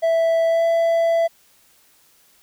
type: tone with pitch glide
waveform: triangle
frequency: 659.3 to 666.6 Hz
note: E5 to E5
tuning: 0 to +19 cents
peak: -13 dBFS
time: 0.02-1.28 s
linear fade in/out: 20 ms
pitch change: +19 cents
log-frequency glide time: 0.47-0.64 s
effects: white hiss -56 dBFS RMS until 2.42 s